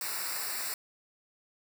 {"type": "noise with comb filter", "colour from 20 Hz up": "white", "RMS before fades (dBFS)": -35, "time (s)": [0.01, 0.74], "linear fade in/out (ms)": 2, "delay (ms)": 0.31, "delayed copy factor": -0.9, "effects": []}